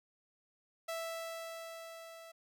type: tone with level ramp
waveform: sawtooth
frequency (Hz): 659.3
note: E5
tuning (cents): 0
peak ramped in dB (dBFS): -33 to -47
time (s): 0.88-2.32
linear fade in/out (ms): 10
effects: none